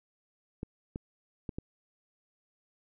clicks, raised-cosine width 3 ms, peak -23 dBFS, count 4, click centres 0.631 / 0.959 / 1.492 / 1.585 s, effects none

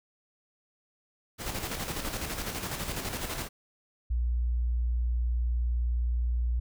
pink noise with tremolo, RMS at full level -33 dBFS, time 1.38-3.49 s, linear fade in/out 50 ms, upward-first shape square, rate 12 Hz, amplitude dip 45%
sine tone, 59.7 Hz, A#1, 42 cents sharp, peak -25 dBFS, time 4.1-6.6 s, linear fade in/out 10 ms
effects none

